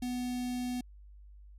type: tone with notch filter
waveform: square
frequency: 247.8 Hz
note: B3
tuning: 6 cents sharp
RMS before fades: -35 dBFS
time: 0.02-0.81 s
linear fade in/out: 5 ms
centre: 1300 Hz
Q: 0.71
effects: added 50 Hz sine -50 dBFS peak until 1.58 s + resampled to 32000 Hz